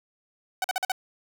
sawtooth tone bursts, 751 Hz, F#5, 26 cents sharp, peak -20 dBFS, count 5, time 0.62-0.919 s, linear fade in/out 2 ms, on 23 ms, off 46 ms, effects none

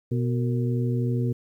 harmonic tone with a mistuned harmonic, 122.8 Hz, B2, 9 cents flat, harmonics 1 / 2 / 3 / 4, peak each -23 / -29 / -33 / -35 dBFS, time 0.11-1.33 s, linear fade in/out 10 ms, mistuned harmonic 4, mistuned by -110 cents, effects 10-bit

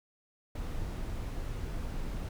brown noise, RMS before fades -36 dBFS, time 0.55-2.29 s, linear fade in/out 5 ms, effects none

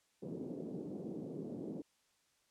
pink band-pass noise, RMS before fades -44 dBFS, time 0.22-1.82 s, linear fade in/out 5 ms, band 180 to 440 Hz, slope 24 dB/octave, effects white hiss -75 dBFS RMS until 2.5 s + low-pass 9000 Hz 12 dB/octave

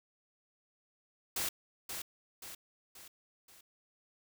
white noise with echo, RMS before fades -35 dBFS, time 1.36-1.49 s, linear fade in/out 5 ms, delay 530 ms, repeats 4, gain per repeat -6 dB, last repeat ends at 3.61 s, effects none

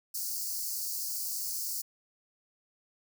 white high-pass noise, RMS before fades -35 dBFS, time 0.14-1.82 s, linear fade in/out 10 ms, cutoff 4400 Hz, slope 96 dB/octave, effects none

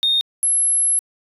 sine tone pair in turn, 3684 / 11040 Hz, A#7 / F9, -21 / -21 cents, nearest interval octave + perfect fifth, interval 1900 cents, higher second, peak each -13 dBFS, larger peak neither, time 0.03-0.21 / 0.43-0.99 s, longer second, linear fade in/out 0 ms, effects tanh soft clip ceiling -11 dBFS

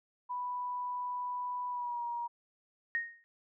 sine tone with pitch glide, 987.8 to 949.2 Hz, B5 to A#5, 0 to +31 cents, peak -34 dBFS, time 0.29-2.28 s, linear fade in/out 20 ms, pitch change -69 cents, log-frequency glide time 1.69-2.04 s
sine tone with exponential decay, 1860 Hz, A#6, 4 cents flat, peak -27 dBFS, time 2.95-3.24 s, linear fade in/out 0 ms, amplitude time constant 63 ms
effects none

